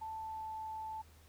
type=tone with pitch glide; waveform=sine; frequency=882 to 876.9 Hz; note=A5 to A5; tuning=+4 to -6 cents; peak=-40 dBFS; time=0.01-1.02 s; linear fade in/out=10 ms; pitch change=-10 cents; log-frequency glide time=0.2-0.44 s; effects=added 79 Hz sine -59 dBFS peak until 1.28 s + pink hiss -65 dBFS RMS until 1.28 s